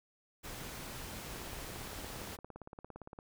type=noise; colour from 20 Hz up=pink; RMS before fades=-45 dBFS; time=0.43-2.37 s; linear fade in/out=20 ms
type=click train; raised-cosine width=1 ms; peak=-33 dBFS; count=33; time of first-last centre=1.36-3.189 s; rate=17.5 Hz
effects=none